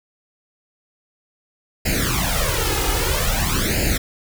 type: noise with flanger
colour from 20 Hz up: pink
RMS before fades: -20 dBFS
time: 1.85-3.98 s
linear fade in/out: 10 ms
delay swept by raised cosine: 0.42 to 2.42 ms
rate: 0.51 Hz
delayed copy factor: +0.9
effects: none